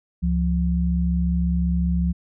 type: tone pair together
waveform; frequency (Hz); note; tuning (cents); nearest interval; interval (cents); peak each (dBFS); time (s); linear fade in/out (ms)
sine; 69.3 / 174.78; C#2 / F3; 0 / +2; octave + major third; 1602; -21; 0.22-2.13; 20
effects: none